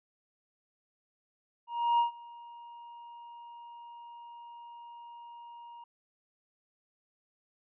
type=tone with ADSR envelope; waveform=triangle; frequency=944 Hz; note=A#5; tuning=22 cents sharp; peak=-20 dBFS; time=1.67-5.84 s; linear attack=320 ms; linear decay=120 ms; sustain=-24 dB; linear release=4 ms; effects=resampled to 8000 Hz